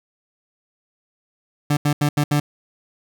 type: tone bursts at uneven times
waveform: 30% pulse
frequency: 146.83 Hz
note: D3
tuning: in tune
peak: -13 dBFS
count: 5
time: 1.7-1.77 / 1.85-1.93 / 2.01-2.09 / 2.17-2.24 / 2.31-2.4 s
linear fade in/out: 5 ms
effects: none